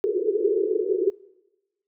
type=band-pass noise; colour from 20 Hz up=pink; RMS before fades=-23 dBFS; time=0.04-1.1 s; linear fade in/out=0 ms; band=360 to 450 Hz; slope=96 dB/octave; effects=noise-tail reverb RT60 1.0 s tail -23 dB re dry